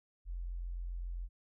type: tone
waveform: sine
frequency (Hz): 43.65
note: F1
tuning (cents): 0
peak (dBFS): -37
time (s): 0.25-1.29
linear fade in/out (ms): 50
effects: none